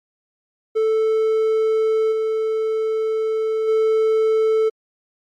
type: tone with level steps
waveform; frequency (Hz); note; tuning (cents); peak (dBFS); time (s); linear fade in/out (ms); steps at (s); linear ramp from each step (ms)
triangle; 440; A4; 0; -13 / -16 / -12; 0.75-4.7; 20; 2.11 / 3.67; 20
effects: MP3 64 kbps

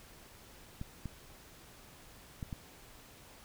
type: clicks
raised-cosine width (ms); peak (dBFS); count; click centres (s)
5; -27; 4; 0.814 / 1.057 / 2.428 / 2.528
effects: pink hiss -56 dBFS RMS until 3.44 s

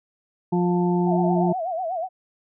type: harmonic tone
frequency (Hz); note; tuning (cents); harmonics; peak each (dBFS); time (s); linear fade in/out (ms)
176.7; F3; +21; 1 / 2 / 4 / 5; -20 / -23 / -32 / -29; 0.52-1.53; 10
type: tone with vibrato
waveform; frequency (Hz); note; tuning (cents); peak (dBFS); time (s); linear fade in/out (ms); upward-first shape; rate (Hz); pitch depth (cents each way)
sine; 698.5; F5; 0; -24; 1.05-2.09; 50; sine; 8.2; 150
effects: none

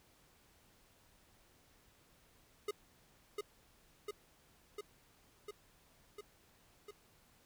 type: tone with echo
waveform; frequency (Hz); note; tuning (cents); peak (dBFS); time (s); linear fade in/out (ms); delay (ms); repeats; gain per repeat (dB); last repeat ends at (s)
square; 415.3; G#4; 0; -36; 2.68-2.71; 5; 700; 6; -2; 6.91
effects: pink hiss -68 dBFS RMS until 7.45 s

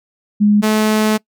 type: tone pair in turn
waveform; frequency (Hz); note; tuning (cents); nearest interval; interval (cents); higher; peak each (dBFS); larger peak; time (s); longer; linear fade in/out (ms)
sine / sawtooth; 207.7 / 215.6; G#3 / A3; 0 / -35; minor second; 65; second; -8; neither; 0.4-0.62 / 0.62-1.18; second; 20
effects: noise-tail reverb RT60 0.1 s tail -24 dB re dry

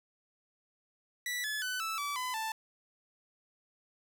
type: tone with pitch steps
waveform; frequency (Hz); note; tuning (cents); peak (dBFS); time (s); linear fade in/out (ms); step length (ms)
sawtooth; 1960 / 1716.2 / 1502.7 / 1315.7 / 1152 / 1008.7 / 883.2; B6 / A6 / F#6 / E6 / D6 / B5 / A5; -14 / -44 / +26 / -4 / -34 / +36 / +6; -30; 1.26-2.52; 2; 180
effects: none

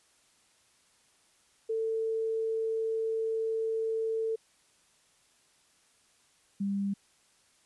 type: tone pair in turn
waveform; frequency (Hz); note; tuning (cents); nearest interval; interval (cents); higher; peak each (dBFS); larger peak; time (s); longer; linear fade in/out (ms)
sine; 446.4 / 198.85; A4 / G3; +25 / +25; octave + major second; 1400; first; -28; neither; 1.69-4.36 / 6.6-6.94; first; 10
effects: white hiss -66 dBFS RMS until 7.65 s + resampled to 24000 Hz

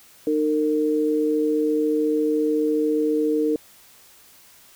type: tone pair together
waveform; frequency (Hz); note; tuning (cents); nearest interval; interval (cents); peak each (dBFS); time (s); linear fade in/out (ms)
sine; 305.1 / 457.1; D#4 / A#4; -34 / -34; perfect fifth; 700; -21; 0.27-3.56; 2
effects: white hiss -51 dBFS RMS until 4.75 s

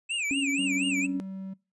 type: tone with vibrato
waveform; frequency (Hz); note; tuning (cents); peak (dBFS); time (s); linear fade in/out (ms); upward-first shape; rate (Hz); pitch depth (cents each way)
square; 2552; D#7; +43; -28; 0.09-1.07; 20; sine; 4.2; 190
type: tone with tremolo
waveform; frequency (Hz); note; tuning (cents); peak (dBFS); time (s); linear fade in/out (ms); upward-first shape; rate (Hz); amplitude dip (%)
sine; 277.2; C#4; 0; -25; 0.31-1.2; 0; triangle; 18; 45
type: tone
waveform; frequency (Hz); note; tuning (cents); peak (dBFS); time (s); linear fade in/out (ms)
triangle; 191.6; G3; -39; -33; 0.58-1.54; 10
effects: noise-tail reverb RT60 0.3 s tail -23 dB re dry + resampled to 24000 Hz

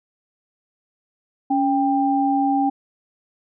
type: tone pair together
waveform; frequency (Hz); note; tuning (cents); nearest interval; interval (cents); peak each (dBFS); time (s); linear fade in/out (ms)
sine; 279 / 792; C#4 / G5; +11 / +18; octave + tritone; 1807; -19; 1.5-2.7; 10
effects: none

